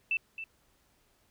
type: tone with echo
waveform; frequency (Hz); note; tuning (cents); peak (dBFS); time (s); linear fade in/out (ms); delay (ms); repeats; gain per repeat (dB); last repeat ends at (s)
sine; 2657; E7; +13; -26; 0.11-0.17; 2; 270; 1; -11; 0.44
effects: pink hiss -69 dBFS RMS until 1.3 s